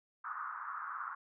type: band-pass noise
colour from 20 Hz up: pink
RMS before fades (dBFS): -42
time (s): 0.24-1.15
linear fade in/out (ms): 10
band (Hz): 1100 to 1400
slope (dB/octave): 48
effects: none